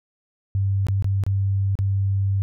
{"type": "tone with dropouts", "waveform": "sine", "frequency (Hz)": 98, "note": "G2", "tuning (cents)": 0, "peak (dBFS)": -18, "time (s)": [0.55, 2.42], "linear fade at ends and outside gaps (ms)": 0, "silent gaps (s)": [[0.868, 0.885], [1.024, 1.044], [1.237, 1.265], [1.754, 1.789]], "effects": []}